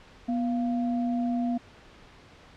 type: tone pair together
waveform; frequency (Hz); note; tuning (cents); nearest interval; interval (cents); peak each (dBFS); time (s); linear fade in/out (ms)
sine; 243.5 / 693; B3 / F5; -24 / -14; octave + tritone; 1810; -25 / -34; 0.28-1.58; 10
effects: pink hiss -52 dBFS RMS until 2.56 s + low-pass 4000 Hz 12 dB/octave